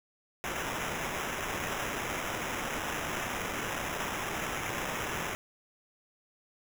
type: noise with sample-and-hold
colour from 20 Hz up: violet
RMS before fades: -35 dBFS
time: 0.44-5.35 s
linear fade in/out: 0 ms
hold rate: 4410 Hz
effects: none